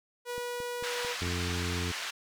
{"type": "tone", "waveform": "sawtooth", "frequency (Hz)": 485.9, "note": "B4", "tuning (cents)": -28, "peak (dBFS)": -30, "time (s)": [0.25, 1.16], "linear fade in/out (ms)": 50}
{"type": "click train", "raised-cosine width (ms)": 3, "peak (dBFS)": -33, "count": 6, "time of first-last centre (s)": [0.38, 1.494], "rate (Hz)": 4.49}
{"type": "band-pass noise", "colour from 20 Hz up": "pink", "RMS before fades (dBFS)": -37, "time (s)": [0.83, 2.11], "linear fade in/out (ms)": 10, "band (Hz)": [1300, 5600], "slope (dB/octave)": 12}
{"type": "harmonic tone", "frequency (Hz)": 88, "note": "F2", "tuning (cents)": 14, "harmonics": [1, 2, 3, 4, 5], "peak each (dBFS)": [-33, -39, -40, -42, -42], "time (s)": [1.21, 1.92], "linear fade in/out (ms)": 10}
{"effects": []}